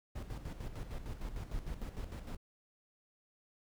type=noise with tremolo; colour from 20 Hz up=brown; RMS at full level=-40 dBFS; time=0.15-2.37 s; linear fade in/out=10 ms; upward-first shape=square; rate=6.6 Hz; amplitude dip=60%; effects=none